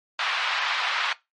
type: band-pass noise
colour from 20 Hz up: pink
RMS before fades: -26 dBFS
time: 0.19-1.13 s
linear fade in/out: 2 ms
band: 940 to 3800 Hz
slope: 24 dB/octave
effects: noise-tail reverb RT60 0.2 s tail -19 dB re dry + MP3 48 kbps